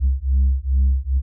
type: beating tone pair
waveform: sine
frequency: 65.41 / 67.81 Hz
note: C2 / C#2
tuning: 0 / -38 cents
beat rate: 2.4 Hz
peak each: -16 dBFS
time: 0-1.22 s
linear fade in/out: 50 ms
effects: tanh soft clip ceiling -11 dBFS